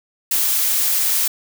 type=noise; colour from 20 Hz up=blue; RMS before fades=-18 dBFS; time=0.31-1.28 s; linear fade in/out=5 ms; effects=none